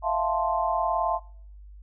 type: chord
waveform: sine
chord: F major seventh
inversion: third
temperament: equal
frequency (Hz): 659.3 / 698.5 / 880 / 1046.5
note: E5 / F5 / A5 / C6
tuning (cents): 0 / 0 / 0 / 0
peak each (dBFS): -28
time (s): 0.02-1.2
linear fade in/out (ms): 50
effects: noise-tail reverb RT60 0.6 s tail -25 dB re dry + added 50 Hz sine -43 dBFS peak until 1.82 s